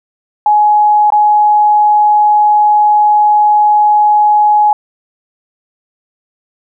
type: tone with dropouts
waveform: sine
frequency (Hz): 840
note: G#5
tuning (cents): +19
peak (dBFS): -5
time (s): 0.46-4.73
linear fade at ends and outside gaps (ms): 2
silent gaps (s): 1.103-1.122
effects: none